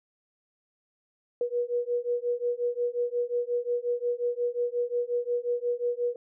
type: beating tone pair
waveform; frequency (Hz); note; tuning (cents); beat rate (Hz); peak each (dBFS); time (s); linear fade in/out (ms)
sine; 480.6 / 486.2; B4 / B4; -47 / -27; 5.6; -29; 1.41-6.16; 2
effects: none